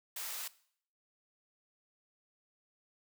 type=high-pass noise; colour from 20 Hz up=white; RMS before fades=-41 dBFS; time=0.16-0.48 s; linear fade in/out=5 ms; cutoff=730 Hz; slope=12 dB/octave; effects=noise-tail reverb RT60 0.6 s tail -19 dB re dry